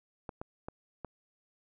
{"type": "clicks", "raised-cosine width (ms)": 1, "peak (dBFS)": -25, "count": 4, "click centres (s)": [0.292, 0.415, 0.685, 1.047], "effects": []}